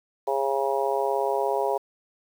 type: harmonic tone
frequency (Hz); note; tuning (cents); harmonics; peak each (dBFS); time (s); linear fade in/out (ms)
136.8; C#3; -23; 3 / 4 / 5 / 6 / 7; -27 / -28 / -29 / -30 / -30; 0.27-1.78; 10
effects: 8-bit